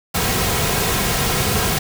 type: noise with comb filter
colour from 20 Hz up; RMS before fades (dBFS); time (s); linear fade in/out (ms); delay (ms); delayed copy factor
pink; -19; 0.14-1.79; 10; 3.4; -0.5
effects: none